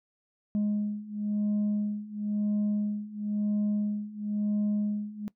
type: beating tone pair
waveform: sine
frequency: 207.7 / 208.68 Hz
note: G#3 / G#3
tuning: 0 / +9 cents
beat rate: 0.98 Hz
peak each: -29 / -27 dBFS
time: 0.55-5.28 s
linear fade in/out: 0 ms
effects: noise-tail reverb RT60 0.1 s tail -20 dB re dry + tanh soft clip ceiling -23 dBFS